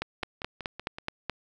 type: two click trains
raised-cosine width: 0.3 ms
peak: -14 / -22 dBFS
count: 7 / 5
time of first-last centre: 0.02-1.297 / 0.23-0.985 s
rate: 4.7 / 5.3 Hz
effects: none